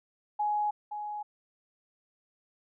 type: tone pair in turn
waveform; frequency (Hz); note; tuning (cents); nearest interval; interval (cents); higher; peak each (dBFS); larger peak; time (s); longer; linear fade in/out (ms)
sine; 837 / 837; G#5 / G#5; +13 / +13; unison; 0; neither; -26 / -34; first; 0.39-0.71 / 0.91-1.23; neither; 10
effects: none